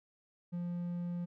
triangle tone, 174.61 Hz, F3, in tune, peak -33 dBFS, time 0.52-1.26 s, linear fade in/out 20 ms, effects none

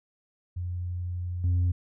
sine tone with level steps, 88.8 Hz, F2, 29 cents sharp, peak -29 / -19 dBFS, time 0.56-1.72 s, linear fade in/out 10 ms, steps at 1.44 s, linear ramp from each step 2 ms, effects tanh soft clip ceiling -20 dBFS

